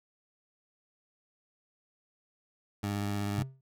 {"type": "tone with vibrato", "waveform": "20% pulse", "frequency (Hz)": 101.8, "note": "G#2", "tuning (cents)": -34, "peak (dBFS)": -26, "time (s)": [2.83, 3.43], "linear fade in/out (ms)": 5, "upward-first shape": "triangle", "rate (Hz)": 16, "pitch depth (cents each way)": 18}
{"type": "tone with exponential decay", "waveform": "triangle", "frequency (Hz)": 132.9, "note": "C3", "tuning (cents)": 27, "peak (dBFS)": -24, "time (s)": [3.38, 3.61], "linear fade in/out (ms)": 5, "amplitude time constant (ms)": 48}
{"effects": []}